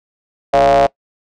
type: ring-modulated tone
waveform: square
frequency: 65.41 Hz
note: C2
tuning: in tune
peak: -6 dBFS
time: 0.53-0.87 s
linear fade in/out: 10 ms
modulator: 625 Hz
effects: noise-tail reverb RT60 0.1 s tail -21 dB re dry + low-pass 5000 Hz 12 dB/octave